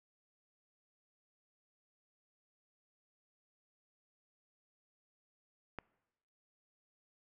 click, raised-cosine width 0.5 ms, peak -26 dBFS, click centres 5.787 s, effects noise-tail reverb RT60 1.0 s tail -23 dB re dry

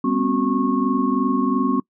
sine tone cluster, 199.8 / 247 / 269.9 / 370.2 / 1093 Hz, G3 / B3 / C#4 / F#4 / C#6, +33 / 0 / -46 / +1 / -25 cents, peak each -26 / -21 / -21 / -28 / -25 dBFS, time 0.04-1.8 s, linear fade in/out 5 ms, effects noise-tail reverb RT60 0.1 s tail -24 dB re dry

